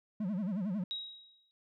triangle tone with vibrato, 196.1 Hz, G3, 1 cent sharp, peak -30 dBFS, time 0.2-0.84 s, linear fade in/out 5 ms, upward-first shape sine, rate 11 Hz, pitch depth 200 cents each way
sine tone with exponential decay, 3816 Hz, A#7, 40 cents sharp, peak -33 dBFS, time 0.91-1.51 s, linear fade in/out 0 ms, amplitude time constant 130 ms
effects none

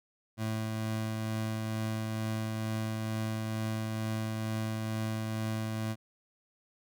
25% pulse tone with tremolo, 110 Hz, A2, in tune, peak -27 dBFS, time 0.37-5.96 s, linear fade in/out 50 ms, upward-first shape triangle, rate 2.2 Hz, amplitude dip 25%, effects none

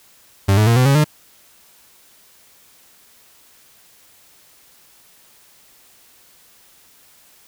40% pulse tone with pitch steps, 98 / 106.87 / 116.54 / 127.09 / 138.59 / 151.14 Hz, G2 / A2 / A#2 / C3 / C#3 / D#3, 0 / -50 / 0 / -50 / 0 / -50 cents, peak -10 dBFS, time 0.48-1.044 s, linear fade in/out 10 ms, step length 94 ms, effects white hiss -51 dBFS RMS until 7.47 s

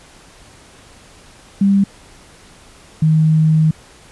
sine tone pair in turn, 197.7 / 157.19 Hz, G3 / D#3, +15 / +18 cents, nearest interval major third, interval 397 cents, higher first, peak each -9 dBFS, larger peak neither, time 1.61-1.84 / 3.02-3.71 s, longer second, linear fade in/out 5 ms, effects pink hiss -44 dBFS RMS until 4.11 s + resampled to 24000 Hz

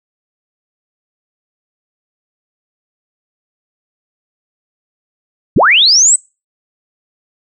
sine linear sweep, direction up, 56.4 to 8180 Hz, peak -5 dBFS, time 5.56-6.16 s, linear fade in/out 5 ms, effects noise-tail reverb RT60 0.3 s tail -25 dB re dry

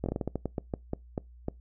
slowing click train, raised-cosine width 2 ms, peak -17 dBFS, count 14, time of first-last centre 0.04-1.484 s, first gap 21 ms, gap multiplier 1.25, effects noise-tail reverb RT60 0.2 s tail -24 dB re dry + added 60 Hz sine -49 dBFS peak until 1.6 s

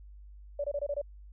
sine tone bursts, 575 Hz, D5, 37 cents flat, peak -29 dBFS, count 6, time 0.59-1.016 s, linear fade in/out 5 ms, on 51 ms, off 24 ms, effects added 50 Hz sine -47 dBFS peak until 1.32 s

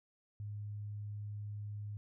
sine tone, 103.83 Hz, G#2, in tune, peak -40 dBFS, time 0.4-1.97 s, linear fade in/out 0 ms, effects none

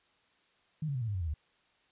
sine tone with pitch steps, 155.6 / 140.23 / 126.39 / 113.91 / 102.66 / 92.52 / 83.38 / 75.15 Hz, D#3 / C#3 / B2 / A#2 / G#2 / F#2 / E2 / D2, 0 / +20 / +40 / -40 / -20 / 0 / +20 / +40 cents, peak -31 dBFS, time 0.82-1.34 s, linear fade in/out 5 ms, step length 65 ms, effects white hiss -69 dBFS RMS until 1.91 s + resampled to 8000 Hz

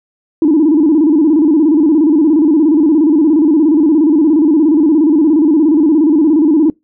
sine tone with vibrato, 306.4 Hz, D#4, 27 cents flat, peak -5 dBFS, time 0.42-6.7 s, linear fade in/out 2 ms, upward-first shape square, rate 17 Hz, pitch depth 110 cents each way, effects noise-tail reverb RT60 0.2 s tail -26 dB re dry + tanh soft clip ceiling -2 dBFS

